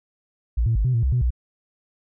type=tone with pitch steps; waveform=sine; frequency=58.3 / 113.7 / 52.3 / 127.3 / 115.7 / 65.8 / 123.5 / 61.1 Hz; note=A#1 / A#2 / G#1 / C3 / A#2 / C2 / B2 / B1; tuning=+1 / -43 / +13 / -47 / -13 / +10 / 0 / -18 cents; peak=-16 dBFS; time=0.57-1.306 s; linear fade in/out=10 ms; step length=92 ms; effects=tanh soft clip ceiling -13 dBFS